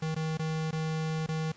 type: tone with dropouts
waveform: square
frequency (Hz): 158.4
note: D#3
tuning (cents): +31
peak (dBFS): -30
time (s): 0.02-1.52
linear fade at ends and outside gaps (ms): 5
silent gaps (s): 0.147-0.162 / 0.373-0.393 / 0.71-0.727 / 1.264-1.287
effects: pink hiss -56 dBFS RMS until 1.56 s + resampled to 16000 Hz